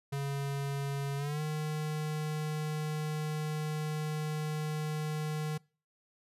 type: tone with pitch glide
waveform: square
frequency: 139.7 to 153.23 Hz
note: C#3 to D#3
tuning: +14 to -26 cents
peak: -33 dBFS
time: 0.12-5.58 s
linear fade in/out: 10 ms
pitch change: +160 cents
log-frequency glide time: 1.17-1.41 s
effects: noise-tail reverb RT60 0.4 s tail -25 dB re dry + resampled to 32000 Hz